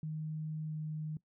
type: tone with pitch glide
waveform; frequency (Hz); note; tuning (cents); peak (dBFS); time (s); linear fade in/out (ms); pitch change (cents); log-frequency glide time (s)
sine; 155.56 to 154.57; D#3 to D#3; 0 to -11; -36; 0.03-1.17; 2; -11; 0.67-0.74
effects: noise-tail reverb RT60 0.1 s tail -19 dB re dry